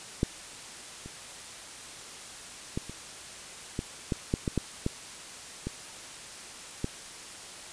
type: clicks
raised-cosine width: 3 ms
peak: -11 / -29 / -17 / -27 / -17 / -14 / -12 / -15 / -13 / -14 / -19 / -16 dBFS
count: 12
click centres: 0.231 / 1.06 / 2.775 / 2.896 / 3.791 / 4.122 / 4.339 / 4.478 / 4.577 / 4.864 / 5.67 / 6.844 s
effects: white hiss -44 dBFS RMS until 7.72 s + resampled to 22050 Hz